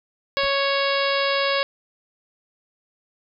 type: harmonic tone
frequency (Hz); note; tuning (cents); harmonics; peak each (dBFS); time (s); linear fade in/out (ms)
554.4; C#5; 0; 1 / 2 / 3 / 4 / 5 / 6 / 7 / 8 / 9; -23 / -26 / -28 / -29 / -30 / -31 / -31 / -32 / -33; 0.37-1.63; 0
type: noise with exponential decay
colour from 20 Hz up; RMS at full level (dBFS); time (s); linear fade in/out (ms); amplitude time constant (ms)
brown; -30; 0.43-0.52; 1; 18
effects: none